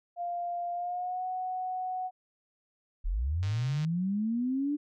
sine tone with pitch glide, 698.5 to 740 Hz, F5 to F#5, 0 to 0 cents, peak -31 dBFS, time 0.16-2.11 s, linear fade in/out 50 ms, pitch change +100 cents, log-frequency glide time 0.73-1.25 s
sine linear sweep, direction up, 33.96 to 298.4 Hz, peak -27 dBFS, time 3.04-4.77 s, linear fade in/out 20 ms
click train, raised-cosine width 0.2 ms, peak -28 dBFS, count 65, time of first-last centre 3.43-3.848 s, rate 153 Hz
effects none

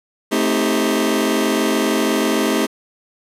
sawtooth chord, A half-diminished seventh, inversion none, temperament just, 220 / 264 / 316.8 / 396 Hz, A3 / C4 / Eb4 / G4, 0 / +16 / +31 / +18 cents, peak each -17 dBFS, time 0.31-2.67 s, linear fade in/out 20 ms, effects resampled to 32000 Hz + 7-bit

